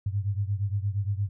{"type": "beating tone pair", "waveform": "sine", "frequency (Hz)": [98, 106.6], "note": ["G2", "G#2"], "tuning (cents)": [0, 46], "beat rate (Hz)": 8.6, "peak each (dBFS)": [-27, -30], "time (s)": [0.06, 1.29], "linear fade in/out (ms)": 5, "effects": []}